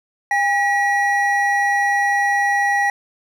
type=tone pair together; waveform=triangle; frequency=808.1 / 1922 Hz; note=G#5 / B6; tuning=-48 / -48 cents; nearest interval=octave + minor third; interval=1500 cents; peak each=-16 dBFS; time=0.31-2.9 s; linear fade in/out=2 ms; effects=none